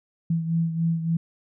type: beating tone pair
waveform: sine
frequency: 164.81 / 168.31 Hz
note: E3 / E3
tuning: 0 / +36 cents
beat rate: 3.5 Hz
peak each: -22 / -29 dBFS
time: 0.3-1.17 s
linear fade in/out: 5 ms
effects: none